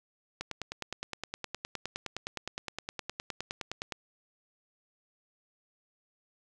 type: click train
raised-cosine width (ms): 0.2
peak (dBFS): -18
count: 35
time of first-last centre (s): 0.41-3.922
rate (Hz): 9.68
effects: none